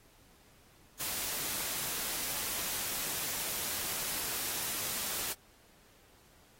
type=noise; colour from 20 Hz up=white; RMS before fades=-36 dBFS; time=0.99-5.34 s; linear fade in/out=20 ms; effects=pink hiss -63 dBFS RMS until 6.59 s + AAC 48 kbps